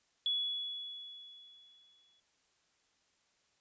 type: tone with exponential decay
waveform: sine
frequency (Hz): 3390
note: G#7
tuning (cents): +35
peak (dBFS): -29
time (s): 0.26-2.2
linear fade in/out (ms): 1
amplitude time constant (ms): 420
effects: white hiss -74 dBFS RMS until 3.6 s + resampled to 16000 Hz